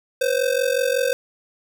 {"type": "ring-modulated tone", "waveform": "square", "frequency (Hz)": 517, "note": "C5", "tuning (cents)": -21, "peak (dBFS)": -16, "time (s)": [0.21, 1.13], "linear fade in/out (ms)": 0, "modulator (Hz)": 22.7, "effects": []}